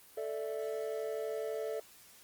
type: chord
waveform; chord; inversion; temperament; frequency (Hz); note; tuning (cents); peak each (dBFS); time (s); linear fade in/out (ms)
triangle; A suspended fourth; none; equal; 440 / 587.3 / 659.3; A4 / D5 / E5; 0 / 0 / 0; -35 / -39 / -40; 0.17-1.8; 5
effects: white hiss -58 dBFS RMS until 2.23 s + Opus 24 kbps